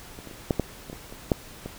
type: clicks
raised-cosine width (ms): 2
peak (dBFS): -26 / -27 / -30 / -8 / -9 / -24 / -24 / -27 / -6 / -20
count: 10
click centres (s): 0.189 / 0.273 / 0.312 / 0.508 / 0.597 / 0.899 / 0.93 / 1.125 / 1.318 / 1.66
effects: pink hiss -45 dBFS RMS until 1.78 s